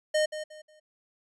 square tone with echo, 614 Hz, D#5, 23 cents flat, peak -23 dBFS, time 0.14-0.26 s, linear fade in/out 10 ms, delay 180 ms, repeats 3, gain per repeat -11 dB, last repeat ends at 0.8 s, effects resampled to 22050 Hz

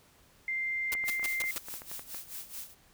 sine tone, 2093 Hz, C7, in tune, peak -30 dBFS, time 0.48-1.51 s, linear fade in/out 2 ms
white noise bursts, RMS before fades -34 dBFS, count 5, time 0.92-1.58 s, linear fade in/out 0 ms, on 20 ms, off 140 ms
clicks, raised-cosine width 0.5 ms, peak -30 dBFS, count 11, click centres 0.951 / 1.04 / 1.196 / 1.23 / 1.44 / 1.685 / 1.74 / 1.819 / 1.915 / 1.994 / 2.146 s
blue noise with tremolo, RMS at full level -40 dBFS, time 1.04-2.75 s, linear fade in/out 50 ms, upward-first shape sine, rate 4.7 Hz, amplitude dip 80%
effects pink hiss -62 dBFS RMS until 2.93 s

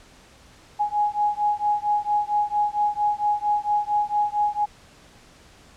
sine beating tone pair, 830.6 / 835 Hz, G#5 / G#5, 0 / +9 cents, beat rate 4.4 Hz, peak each -23 dBFS, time 0.79-4.66 s, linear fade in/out 20 ms, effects pink hiss -51 dBFS RMS until 5.76 s + low-pass 8000 Hz 12 dB/octave

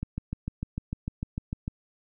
click train, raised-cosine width 5 ms, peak -18 dBFS, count 12, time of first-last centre 0.03-1.679 s, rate 6.67 Hz, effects none

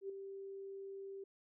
sine tone with ADSR envelope, 391.3 Hz, G4, 3 cents flat, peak -38 dBFS, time 0.01-1.24 s, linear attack 85 ms, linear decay 5 ms, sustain -7 dB, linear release 6 ms, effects none

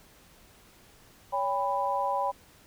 sine tone cluster, 562 / 800 / 991 Hz, C#5 / G5 / B5, +24 / +35 / +6 cents, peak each -32 / -30 / -29 dBFS, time 1.32-2.32 s, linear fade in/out 20 ms, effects pink hiss -57 dBFS RMS until 2.66 s

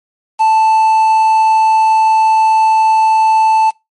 triangle tone with quantisation, 880 Hz, A5, in tune, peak -5 dBFS, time 0.39-3.71 s, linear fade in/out 20 ms, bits 5, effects noise-tail reverb RT60 0.2 s tail -23 dB re dry + MP3 48 kbps

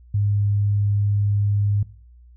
sine tone, 102.2 Hz, G#2, 27 cents flat, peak -17 dBFS, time 0.14-1.83 s, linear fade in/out 5 ms, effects noise-tail reverb RT60 0.4 s tail -19 dB re dry + added 60 Hz sine -45 dBFS peak until 2.36 s

